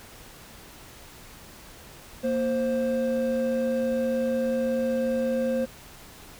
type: tone pair together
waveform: triangle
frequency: 233.1 / 525 Hz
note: A#3 / C5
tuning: 0 / +6 cents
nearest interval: octave + major second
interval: 1406 cents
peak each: -25 / -23 dBFS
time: 2.23-5.66 s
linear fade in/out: 20 ms
effects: pink hiss -47 dBFS RMS until 6.39 s